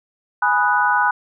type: chord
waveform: sine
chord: G# minor seventh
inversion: none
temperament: equal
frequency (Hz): 830.6 / 987.8 / 1244.5 / 1480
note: G#5 / B5 / D#6 / F#6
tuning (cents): 0 / 0 / 0 / 0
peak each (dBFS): -20 / -19 / -23 / -18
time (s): 0.42-1.11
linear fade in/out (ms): 5
effects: none